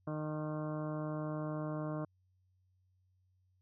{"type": "harmonic tone with a mistuned harmonic", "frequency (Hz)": 153.3, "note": "D#3", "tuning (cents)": -25, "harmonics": [1, 2, 3, 4, 5, 6, 7, 8, 9, 10], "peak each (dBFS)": [-39, -41, -49, -43, -54, -56, -49, -55, -55, -62], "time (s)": [0.07, 2.05], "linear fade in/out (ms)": 5, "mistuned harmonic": 8, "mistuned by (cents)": -23, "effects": ["added 92 Hz sine -70 dBFS peak until 3.61 s"]}